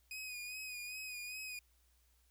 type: tone with vibrato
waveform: sawtooth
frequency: 2489 Hz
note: D#7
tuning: in tune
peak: -40 dBFS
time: 0.11-1.59 s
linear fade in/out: 2 ms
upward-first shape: sine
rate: 2.5 Hz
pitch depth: 42 cents each way
effects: added 60 Hz sine -70 dBFS peak until 2.3 s + white hiss -75 dBFS RMS until 2.3 s